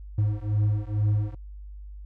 triangle beating tone pair, 103.7 / 105.9 Hz, G#2 / G#2, -2 / +34 cents, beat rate 2.2 Hz, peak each -23 dBFS, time 0.18-1.35 s, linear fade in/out 5 ms, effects added 50 Hz sine -38 dBFS peak until 2.05 s

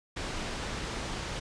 pink low-pass noise, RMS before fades -36 dBFS, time 0.16-1.4 s, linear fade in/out 10 ms, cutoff 6100 Hz, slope 12 dB/octave, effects resampled to 22050 Hz

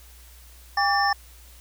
sine tone cluster, 800 / 1152 / 1789 / 5340 Hz, G5 / D6 / A6 / E8, +35 / -34 / +28 / +22 cents, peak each -22 / -26 / -24 / -28 dBFS, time 0.77-1.13 s, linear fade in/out 5 ms, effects added 60 Hz sine -47 dBFS peak until 1.6 s + white hiss -52 dBFS RMS until 1.6 s

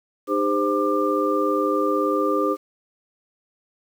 sine tone cluster, 304.6 / 402.4 / 519 / 1192 Hz, D#4 / G4 / C5 / D6, -37 / +45 / -14 / +25 cents, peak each -24 dBFS, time 0.27-2.57 s, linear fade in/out 50 ms, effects 8-bit

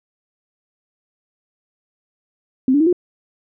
sine tone with pitch steps, 260.4 / 288.9 / 320.6 / 355.7 Hz, C4 / D4 / E4 / F4, -8 / -28 / -48 / +32 cents, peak -11 dBFS, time 2.68-2.928 s, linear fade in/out 2 ms, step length 62 ms, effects none

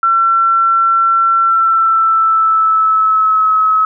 sine tone with pitch glide, 1350 to 1285.3 Hz, E6 to E6, +41 to -44 cents, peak -8 dBFS, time 0.03-3.85 s, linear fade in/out 2 ms, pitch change -85 cents, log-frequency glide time 1.43-3.51 s, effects none

